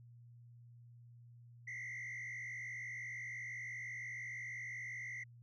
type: tone with frequency modulation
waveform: sine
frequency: 2038 Hz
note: C7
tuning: 46 cents flat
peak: -40 dBFS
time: 1.67-5.24 s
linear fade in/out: 10 ms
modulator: 52.9 Hz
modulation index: 1.9
effects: tanh soft clip ceiling -42 dBFS + added 119 Hz sine -56 dBFS peak until 5.42 s